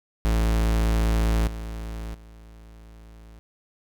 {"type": "tone with level steps", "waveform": "45% pulse", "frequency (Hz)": 55, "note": "A1", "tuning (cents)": 0, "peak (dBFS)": [-19, -31, -44], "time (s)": [0.25, 3.39], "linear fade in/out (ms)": 0, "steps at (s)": [1.47, 2.14], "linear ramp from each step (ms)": 5, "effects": []}